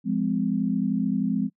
sine chord, F minor, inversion none, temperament equal with one note detuned, 174.61 / 207.7 / 257.6 Hz, F3 / Ab3 / C4, 0 / 0 / -27 cents, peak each -28 / -25 / -26 dBFS, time 0.04-1.5 s, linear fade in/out 50 ms, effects noise-tail reverb RT60 0.1 s tail -26 dB re dry

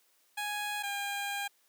15% pulse tone pair in turn, 830.6 / 805.6 Hz, G#5 / G5, 0 / +47 cents, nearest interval minor second, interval 53 cents, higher first, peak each -27 dBFS, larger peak neither, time 0.37-0.83 / 0.83-1.48 s, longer second, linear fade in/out 10 ms, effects white hiss -69 dBFS RMS until 1.68 s + high-pass 300 Hz 12 dB/octave

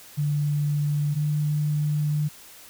sine tone pair in turn, 146.8 / 149.45 Hz, D3 / D3, 0 / +31 cents, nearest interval unison, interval 31 cents, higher second, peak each -21 dBFS, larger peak neither, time 0.17-1.15 / 1.15-2.29 s, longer second, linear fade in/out 20 ms, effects white hiss -47 dBFS RMS until 2.69 s

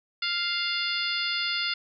harmonic tone with a mistuned harmonic, 698.5 Hz, F5, in tune, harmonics 2 / 3 / 4 / 5 / 6 / 7, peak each -33 / -33 / -33 / -33 / -33 / -33 dBFS, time 0.22-1.74 s, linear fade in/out 5 ms, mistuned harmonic 6, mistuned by +56 cents, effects none

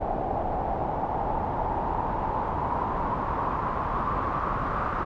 pink noise with low-pass filter sweep, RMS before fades -28 dBFS, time 0-5.05 s, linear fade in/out 20 ms, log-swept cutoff 750 to 1200 Hz, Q 5.4, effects none

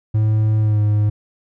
triangle tone with pitch glide, 108.2 to 105.06 Hz, A2 to G#2, -29 to +20 cents, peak -11 dBFS, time 0.14-1.1 s, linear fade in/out 10 ms, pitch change -51 cents, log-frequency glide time 0.6-0.8 s, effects none

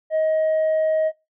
sine tone with tanh clipping, 630 Hz, D#5, 21 cents sharp, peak -18 dBFS, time 0.1-1.12 s, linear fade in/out 50 ms, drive 1 dB, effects noise-tail reverb RT60 0.2 s tail -17 dB re dry

